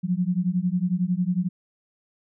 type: beating tone pair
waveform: sine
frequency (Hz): 174.61 / 185.61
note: F3 / F#3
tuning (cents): 0 / +6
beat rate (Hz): 11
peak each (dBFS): -24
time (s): 0.03-1.49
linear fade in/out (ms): 20
effects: none